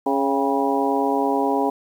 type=harmonic tone with a mistuned harmonic; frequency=138.59 Hz; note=C#3; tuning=in tune; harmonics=2 / 3 / 4 / 5 / 6 / 7; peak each=-23 / -24 / -28 / -27 / -24 / -26 dBFS; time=0.06-1.7 s; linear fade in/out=5 ms; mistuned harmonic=6; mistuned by=-62 cents; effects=8-bit